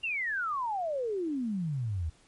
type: exponential sweep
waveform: sine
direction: down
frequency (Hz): 2838 to 75.3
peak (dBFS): -29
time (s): 0.03-2.1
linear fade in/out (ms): 10
effects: pink hiss -62 dBFS RMS until 2.27 s + MP3 48 kbps